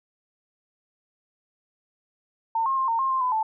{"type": "tone with pitch steps", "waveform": "sine", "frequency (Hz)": [905, 1071, 1058, 915, 1065, 1052, 1006, 878], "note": ["A5", "C6", "C6", "A#5", "C6", "C6", "B5", "A5"], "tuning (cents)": [48, 40, 19, -32, 30, 9, 32, -4], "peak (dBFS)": -21, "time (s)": [2.55, 3.43], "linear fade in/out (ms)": 5, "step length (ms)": 110, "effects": []}